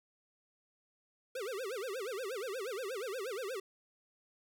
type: tone with vibrato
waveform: square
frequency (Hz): 449.6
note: A4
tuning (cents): +37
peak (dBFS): -38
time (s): 1.35-3.6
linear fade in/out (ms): 5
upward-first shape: sine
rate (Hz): 8.4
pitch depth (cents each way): 300
effects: none